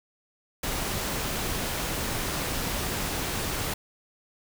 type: noise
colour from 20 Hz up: pink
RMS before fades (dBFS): -30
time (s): 0.63-3.74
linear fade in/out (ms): 5
effects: none

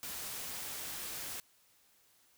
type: noise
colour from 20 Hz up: white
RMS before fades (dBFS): -42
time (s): 0.03-1.4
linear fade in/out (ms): 0
effects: white hiss -68 dBFS RMS until 2.37 s

